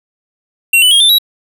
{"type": "tone with pitch steps", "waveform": "square", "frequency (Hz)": [2739, 2987, 3257, 3552, 3874], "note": ["F7", "F#7", "G#7", "A7", "B7"], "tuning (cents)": [-34, 16, -34, 16, -34], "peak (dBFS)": -6, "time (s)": [0.73, 1.185], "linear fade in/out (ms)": 5, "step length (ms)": 91, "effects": []}